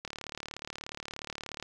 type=click train; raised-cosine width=0.2 ms; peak=-21 dBFS; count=59; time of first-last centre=0.05-1.626 s; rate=36.8 Hz; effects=none